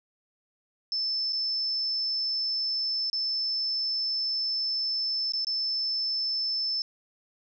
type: tone with dropouts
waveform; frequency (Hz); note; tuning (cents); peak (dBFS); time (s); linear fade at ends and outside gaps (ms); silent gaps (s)
sine; 5274; E8; 0; -26; 0.92-6.82; 1; 1.324-1.33 / 3.099-3.13 / 5.321-5.335 / 5.447-5.469
effects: none